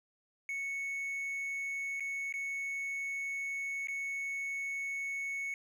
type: tone with dropouts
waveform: triangle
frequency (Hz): 2212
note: C#7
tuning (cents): -4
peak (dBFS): -33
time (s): 0.49-5.54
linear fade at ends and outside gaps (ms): 1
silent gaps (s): 1.998-2.005 / 2.325-2.339 / 3.872-3.884
effects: none